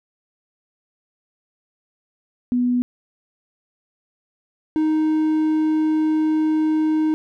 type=tone pair in turn; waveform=sine / triangle; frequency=246.2 / 311.6 Hz; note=B3 / D#4; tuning=-5 / +3 cents; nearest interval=major third; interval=408 cents; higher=second; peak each=-16 / -14 dBFS; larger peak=second; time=2.52-2.82 / 4.76-7.14 s; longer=second; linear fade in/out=0 ms; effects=none